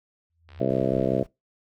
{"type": "tone with exponential growth", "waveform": "sine", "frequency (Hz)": 82.9, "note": "E2", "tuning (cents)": 10, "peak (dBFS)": -37, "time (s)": [0.3, 0.6], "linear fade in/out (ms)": 0, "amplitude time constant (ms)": 65}
{"type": "click train", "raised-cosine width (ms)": 0.3, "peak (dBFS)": -34, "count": 50, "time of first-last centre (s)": [0.49, 1.192], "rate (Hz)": 69.8}
{"type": "harmonic tone", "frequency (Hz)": 65.41, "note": "C2", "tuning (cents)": 0, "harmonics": [2, 3, 4, 5, 6, 7, 8, 9, 10], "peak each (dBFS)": [-30, -30, -30, -30, -30, -30, -30, -30, -30], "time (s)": [0.6, 1.23], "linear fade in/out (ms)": 5}
{"type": "noise", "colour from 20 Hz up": "brown", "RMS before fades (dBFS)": -44, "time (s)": [0.69, 1.27], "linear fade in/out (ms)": 10}
{"effects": ["noise-tail reverb RT60 0.2 s tail -23 dB re dry"]}